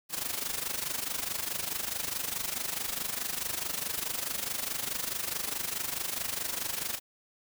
white noise with amplitude modulation, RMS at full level -31 dBFS, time 0.09-7 s, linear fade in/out 50 ms, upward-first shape sine, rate 24.7 Hz, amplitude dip 75%, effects none

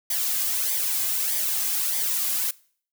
blue noise with flanger, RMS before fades -25 dBFS, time 0.1-2.51 s, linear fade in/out 5 ms, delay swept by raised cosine 0.72 to 2.22 ms, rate 1.6 Hz, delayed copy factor -0.65, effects noise-tail reverb RT60 0.5 s tail -22 dB re dry

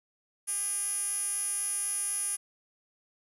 10% pulse tone with band-pass filter, 404 Hz, G#4, 48 cents flat, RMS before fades -32 dBFS, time 0.47-2.37 s, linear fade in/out 20 ms, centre 10000 Hz, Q 8.6, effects none

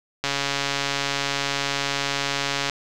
click train, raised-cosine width 0.2 ms, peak -6 dBFS, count 345, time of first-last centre 0.24-2.697 s, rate 140 Hz, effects none

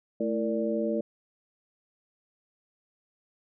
sine tone cluster, 219.3 / 331.7 / 461.4 / 582 Hz, A3 / E4 / A#4 / D5, -6 / +11 / -18 / -16 cents, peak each -30 / -32 / -32 / -31 dBFS, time 0.2-1.01 s, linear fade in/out 5 ms, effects none

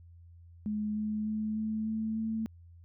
sine tone with pitch steps, 211.3 / 213.4 / 215.5 / 217.6 / 219.8 / 221.9 Hz, G#3 / G#3 / A3 / A3 / A3 / A3, +30 / +47 / -36 / -19 / -2 / +15 cents, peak -30 dBFS, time 0.66-2.46 s, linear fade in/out 0 ms, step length 300 ms, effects added 85 Hz sine -51 dBFS peak until 2.84 s

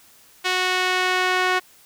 sawtooth tone with band-pass filter sweep, 367.8 Hz, F#4, 10 cents flat, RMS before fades -21 dBFS, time 0.44-1.6 s, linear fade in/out 20 ms, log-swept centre 2800 to 1700 Hz, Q 0.96, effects white hiss -52 dBFS RMS until 1.85 s

